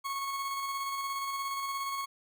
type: tone with tremolo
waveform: 40% pulse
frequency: 1100 Hz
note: C#6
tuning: 14 cents flat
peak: -31 dBFS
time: 0.04-2.06 s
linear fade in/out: 20 ms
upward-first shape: square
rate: 17 Hz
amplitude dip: 25%
effects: none